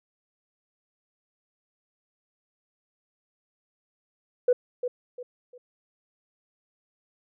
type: tone with echo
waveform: sine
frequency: 494.7 Hz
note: B4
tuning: 3 cents sharp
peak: -15 dBFS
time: 4.48-4.53 s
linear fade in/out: 5 ms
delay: 350 ms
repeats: 3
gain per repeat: -10 dB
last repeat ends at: 5.58 s
effects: tanh soft clip ceiling -12 dBFS